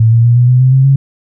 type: tone with pitch steps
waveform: sine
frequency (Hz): 112.6 / 115.77 / 119.02 / 122.37 / 125.81 / 129.34 / 132.98 / 136.72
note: A2 / A#2 / A#2 / B2 / B2 / C3 / C3 / C#3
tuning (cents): +40 / -11 / +36 / -16 / +32 / -20 / +28 / -24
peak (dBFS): -4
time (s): 0-0.96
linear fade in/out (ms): 5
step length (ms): 120
effects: none